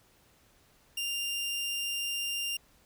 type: tone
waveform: sawtooth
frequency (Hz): 2794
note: F7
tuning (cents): 0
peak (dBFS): -28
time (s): 0.97-2.57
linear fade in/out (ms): 5
effects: pink hiss -64 dBFS RMS until 2.85 s